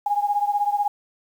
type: beating tone pair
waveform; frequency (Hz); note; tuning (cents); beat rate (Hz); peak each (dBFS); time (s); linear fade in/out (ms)
sine; 817 / 833; G#5 / G#5; -29 / +5; 16; -21 / -24; 0.06-0.88; 5
effects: 8-bit